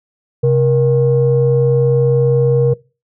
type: tone pair together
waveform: sine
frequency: 132.56 / 472.4 Hz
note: C3 / A#4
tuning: +23 / +23 cents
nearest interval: octave + minor seventh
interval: 2200 cents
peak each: -11 dBFS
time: 0.43-2.74 s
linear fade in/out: 10 ms
effects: noise-tail reverb RT60 0.3 s tail -22 dB re dry + tanh soft clip ceiling -3 dBFS